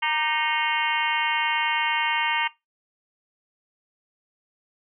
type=harmonic tone with a mistuned harmonic; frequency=309.7 Hz; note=D#4; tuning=8 cents flat; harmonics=3 / 4 / 5 / 6 / 7 / 8 / 9 / 10; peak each=-26 / -33 / -34 / -30 / -27 / -36 / -29 / -33 dBFS; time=0.02-2.48 s; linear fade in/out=10 ms; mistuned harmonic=4; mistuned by=-70 cents; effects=noise-tail reverb RT60 0.2 s tail -20 dB re dry